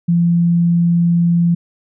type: tone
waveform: sine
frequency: 171.1 Hz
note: F3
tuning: 35 cents flat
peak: -10 dBFS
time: 0.08-1.55 s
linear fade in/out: 10 ms
effects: none